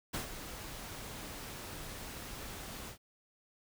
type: noise with ADSR envelope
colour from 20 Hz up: pink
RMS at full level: -36 dBFS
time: 0.13-2.98 s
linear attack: 16 ms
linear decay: 110 ms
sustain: -9 dB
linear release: 96 ms
effects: none